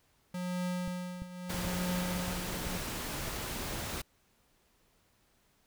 square tone with tremolo, 180 Hz, F#3, 47 cents flat, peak -32 dBFS, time 0.34-2.78 s, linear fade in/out 5 ms, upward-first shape triangle, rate 0.79 Hz, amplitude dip 80%
clicks, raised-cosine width 5 ms, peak -28 dBFS, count 9, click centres 0.877 / 1.22 / 1.545 / 1.65 / 2.154 / 2.282 / 2.539 / 2.671 / 3.28 s
pink noise, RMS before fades -38 dBFS, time 1.49-4.02 s, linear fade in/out 10 ms
effects pink hiss -70 dBFS RMS until 5.66 s

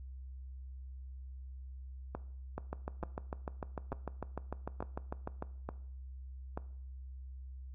two click trains, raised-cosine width 1 ms, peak -24 / -24 dBFS, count 20 / 6, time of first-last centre 2.58-5.424 / 2.15-6.575 s, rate 6.68 / 1.13 Hz, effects noise-tail reverb RT60 0.6 s tail -18 dB re dry + added 65 Hz sine -44 dBFS peak until 7.74 s

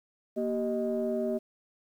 sine tone cluster, 235.5 / 387.7 / 622 Hz, A#3 / G4 / D#5, +18 / -19 / -1 cents, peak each -31 dBFS, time 0.36-1.39 s, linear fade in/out 20 ms, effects tanh soft clip ceiling -20 dBFS + 10-bit

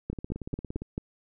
two click trains, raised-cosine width 3 ms, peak -23 / -18 dBFS, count 13 / 5, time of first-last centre 0.13-0.82 / 0.1-0.979 s, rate 17.4 / 4.55 Hz, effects none

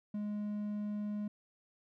triangle tone, 208.3 Hz, G#3, 5 cents sharp, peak -33 dBFS, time 0.14-1.28 s, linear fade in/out 5 ms, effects none

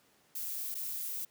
violet noise with dropouts, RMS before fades -38 dBFS, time 0.35-1.25 s, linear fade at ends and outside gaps 5 ms, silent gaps 0.745-0.75 s, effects pink hiss -67 dBFS RMS until 1.3 s + high-pass 150 Hz 12 dB/octave

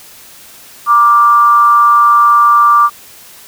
sine tone with frequency modulation, 1177 Hz, D6, 3 cents sharp, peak -4 dBFS, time 0.86-2.9 s, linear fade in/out 50 ms, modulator 230 Hz, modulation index 0.36, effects white hiss -37 dBFS RMS until 3.47 s

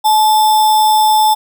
sine tone with sample-and-hold, 861 Hz, A5, 38 cents flat, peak -7 dBFS, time 0.04-1.35 s, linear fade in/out 20 ms, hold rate 4410 Hz, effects none

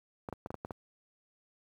clicks, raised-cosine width 1 ms, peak -24 dBFS, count 7, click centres 0.288 / 0.327 / 0.461 / 0.505 / 0.543 / 0.649 / 0.708 s, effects high-pass 60 Hz 12 dB/octave + 10-bit

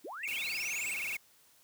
sine linear sweep, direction up, 233.1 to 8360 Hz, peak -40 dBFS, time 0.04-0.94 s, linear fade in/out 10 ms
triangle tone with vibrato, 2439 Hz, D#7, 35 cents flat, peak -33 dBFS, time 0.23-1.17 s, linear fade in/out 5 ms, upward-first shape sine, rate 19 Hz, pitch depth 210 cents each way
white noise, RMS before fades -45 dBFS, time 0.27-1.17 s, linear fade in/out 10 ms
effects white hiss -64 dBFS RMS until 1.63 s + high-pass 60 Hz 12 dB/octave

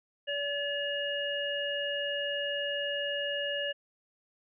harmonic tone, 572 Hz, D5, 46 cents flat, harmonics 1 / 3 / 5, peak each -34 / -36 / -34 dBFS, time 0.27-3.73 s, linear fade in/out 20 ms, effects none

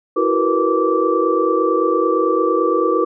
sine tone cluster, 329.1 / 374.3 / 463.3 / 492.2 / 1164 Hz, E4 / F#4 / A#4 / B4 / D6, -3 / +20 / -11 / -6 / -16 cents, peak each -20 dBFS, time 0.16-3.05 s, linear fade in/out 10 ms, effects none

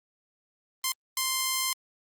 5% pulse tone bursts at uneven times, 1046.5 Hz, C6, in tune, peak -14 dBFS, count 2, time 0.84-0.92 / 1.17-1.73 s, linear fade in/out 2 ms, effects Opus 32 kbps

